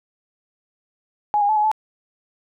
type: tone with pitch steps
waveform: sine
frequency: 836 / 814 / 864 / 843 / 866 Hz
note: G#5 / G#5 / A5 / G#5 / A5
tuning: +11 / -35 / -32 / +26 / -28 cents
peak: -15 dBFS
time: 1.34-1.715 s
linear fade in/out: 0 ms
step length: 75 ms
effects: none